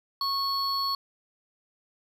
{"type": "tone pair together", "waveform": "triangle", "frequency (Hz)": [1100, 4400], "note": ["C#6", "C#8"], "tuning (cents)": [-14, -14], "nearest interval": "2 octaves", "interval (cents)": 2400, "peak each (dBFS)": -27, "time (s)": [0.21, 0.95], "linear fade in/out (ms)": 2, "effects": []}